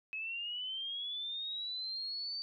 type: linear sweep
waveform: sine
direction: up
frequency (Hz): 2557 to 4605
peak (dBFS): -37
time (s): 0.13-2.42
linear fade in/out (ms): 0
effects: none